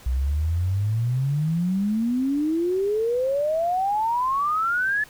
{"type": "exponential sweep", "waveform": "sine", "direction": "up", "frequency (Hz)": [61, 1742], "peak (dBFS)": -20, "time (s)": [0.06, 5.04], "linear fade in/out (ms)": 5, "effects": ["pink hiss -48 dBFS RMS until 5.09 s"]}